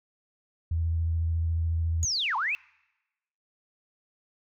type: tone with vibrato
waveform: sine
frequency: 82.4 Hz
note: E2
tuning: in tune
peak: -24 dBFS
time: 0.71-2.05 s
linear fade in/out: 5 ms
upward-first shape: sine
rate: 14 Hz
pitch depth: 20 cents each way
type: linear two-way sweep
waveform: sine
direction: down then up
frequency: 6840 to 830.6 to 2717 Hz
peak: -25 dBFS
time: 2.03-2.55 s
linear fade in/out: 0 ms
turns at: 2.36 s
effects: noise-tail reverb RT60 1.0 s tail -26 dB re dry + tanh soft clip ceiling -15 dBFS